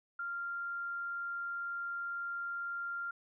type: tone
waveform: sine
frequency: 1391 Hz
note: F6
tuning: 7 cents flat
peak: -36 dBFS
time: 0.19-3.11 s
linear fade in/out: 5 ms
effects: none